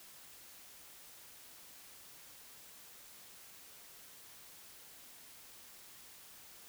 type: silence
effects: white hiss -56 dBFS RMS until 6.68 s

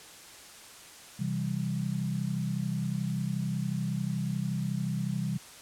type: chord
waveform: sine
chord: C major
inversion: none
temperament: equal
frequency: 130.81 / 164.81 / 196 Hz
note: C3 / E3 / G3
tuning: 0 / 0 / 0 cents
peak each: -33 dBFS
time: 1.19-5.38 s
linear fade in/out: 10 ms
effects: white hiss -49 dBFS RMS until 5.61 s + low-pass 10000 Hz 12 dB/octave

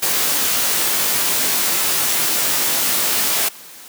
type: noise with comb filter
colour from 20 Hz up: white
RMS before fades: -18 dBFS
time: 0.02-3.49 s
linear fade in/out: 10 ms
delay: 19 ms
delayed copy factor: -0.95
effects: white hiss -39 dBFS RMS until 3.88 s + high-pass 150 Hz 12 dB/octave

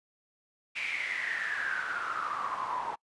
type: noise with band-pass filter sweep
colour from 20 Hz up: pink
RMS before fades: -34 dBFS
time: 0.75-2.96 s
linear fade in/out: 20 ms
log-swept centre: 2400 to 910 Hz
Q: 9.9
effects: noise-tail reverb RT60 0.1 s tail -26 dB re dry + resampled to 24000 Hz

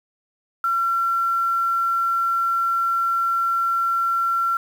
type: tone with quantisation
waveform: sine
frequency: 1360 Hz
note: F6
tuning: 46 cents flat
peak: -18 dBFS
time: 0.64-4.57 s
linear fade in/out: 2 ms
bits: 7
effects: none

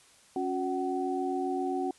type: tone cluster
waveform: sine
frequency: 276.8 / 364.3 / 753 Hz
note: C#4 / F#4 / F#5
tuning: -2 / -27 / +30 cents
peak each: -33 / -32 / -33 dBFS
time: 0.36-1.91 s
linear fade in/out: 2 ms
effects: white hiss -59 dBFS RMS until 1.98 s + resampled to 24000 Hz

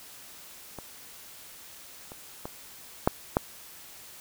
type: clicks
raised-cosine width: 1 ms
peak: -24 / -28 / -21 / -6 / -7 dBFS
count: 5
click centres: 0.787 / 2.119 / 2.455 / 3.075 / 3.369 s
effects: white hiss -48 dBFS RMS until 4.2 s

